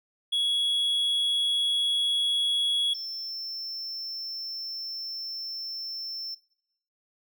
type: tone pair in turn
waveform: triangle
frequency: 3348 / 5350 Hz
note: G#7 / E8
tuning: +13 / +25 cents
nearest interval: minor sixth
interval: 812 cents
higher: second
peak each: -22 / -32 dBFS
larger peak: first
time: 0.32-2.94 / 2.94-6.35 s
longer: second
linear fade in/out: 10 ms
effects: noise-tail reverb RT60 0.8 s tail -20 dB re dry